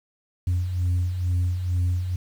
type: beating tone pair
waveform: sine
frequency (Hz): 87.6 / 89.8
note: F2 / F2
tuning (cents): +6 / +49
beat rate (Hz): 2.2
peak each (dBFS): -27 / -20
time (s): 0.47-2.16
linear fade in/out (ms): 5
effects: tanh soft clip ceiling -18 dBFS + 8-bit